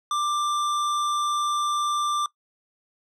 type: tone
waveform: square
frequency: 1183 Hz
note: D6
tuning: 12 cents sharp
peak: -23 dBFS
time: 0.11-2.26 s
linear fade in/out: 2 ms
effects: noise-tail reverb RT60 0.1 s tail -19 dB re dry + low-pass 8000 Hz 12 dB/octave